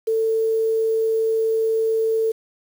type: tone with quantisation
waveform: sine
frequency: 445.9 Hz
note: A4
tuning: 23 cents sharp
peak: -17 dBFS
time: 0.07-2.32 s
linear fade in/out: 10 ms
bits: 7
effects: none